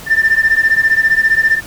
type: beating tone pair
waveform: sine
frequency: 1777 / 1792 Hz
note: A6 / A6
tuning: +17 / +31 cents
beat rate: 15 Hz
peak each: -11 dBFS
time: 0.06-1.61 s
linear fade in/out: 50 ms
effects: tanh soft clip ceiling -3 dBFS + pink hiss -33 dBFS RMS until 1.66 s